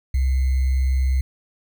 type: tone with sample-and-hold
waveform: sine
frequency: 65.41 Hz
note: C2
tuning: in tune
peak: -16 dBFS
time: 0.14-1.21 s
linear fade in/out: 5 ms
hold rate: 2100 Hz
effects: none